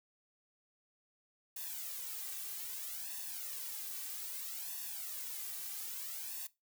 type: noise with flanger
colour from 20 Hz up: blue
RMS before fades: -43 dBFS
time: 1.56-6.47 s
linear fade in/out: 5 ms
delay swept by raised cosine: 1.1 to 2.6 ms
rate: 0.62 Hz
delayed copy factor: +0.9
effects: noise-tail reverb RT60 0.2 s tail -18 dB re dry